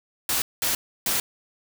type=noise bursts at uneven times; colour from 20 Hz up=white; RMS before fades=-24 dBFS; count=3; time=0.29-0.42 / 0.62-0.75 / 1.06-1.2 s; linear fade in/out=2 ms; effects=none